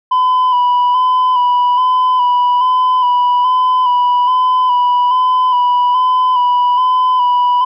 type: tone with vibrato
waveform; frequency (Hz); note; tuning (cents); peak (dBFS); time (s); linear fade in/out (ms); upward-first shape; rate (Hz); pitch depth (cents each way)
sine; 997; B5; +16; -6; 0.11-7.65; 10; square; 1.2; 25
effects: tanh soft clip ceiling -8 dBFS